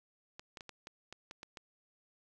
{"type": "clicks", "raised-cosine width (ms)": 0.2, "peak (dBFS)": -29, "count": 9, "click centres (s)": [0.395, 0.572, 0.608, 0.693, 0.871, 1.126, 1.311, 1.431, 1.572], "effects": []}